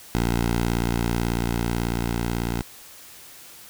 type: tone with level ramp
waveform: 10% pulse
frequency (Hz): 58.2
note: A#1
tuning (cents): -2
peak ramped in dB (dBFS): -12 to -16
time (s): 0.15-2.62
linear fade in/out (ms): 0
effects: white hiss -45 dBFS RMS until 3.69 s